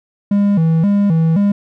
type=tone with vibrato; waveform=triangle; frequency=181.3 Hz; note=F#3; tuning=35 cents flat; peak=-8 dBFS; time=0.31-1.52 s; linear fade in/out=5 ms; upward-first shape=square; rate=1.9 Hz; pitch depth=190 cents each way; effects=none